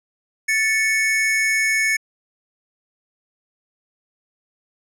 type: tone pair together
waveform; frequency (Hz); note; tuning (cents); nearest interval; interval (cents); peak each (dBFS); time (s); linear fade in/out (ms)
square; 1760 / 2217; A6 / C#7; 0 / 0; major third; 400; -22 / -19; 0.48-1.97; 10
effects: low-pass 11000 Hz 12 dB/octave